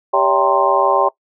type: harmonic tone with a mistuned harmonic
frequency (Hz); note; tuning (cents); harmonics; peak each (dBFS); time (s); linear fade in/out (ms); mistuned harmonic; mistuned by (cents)
131.2; C3; +5; 3 / 4 / 5 / 6 / 7 / 8; -21 / -17 / -21 / -18 / -19 / -17; 0.13-1.09; 10; 4; +140
effects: noise-tail reverb RT60 0.1 s tail -20 dB re dry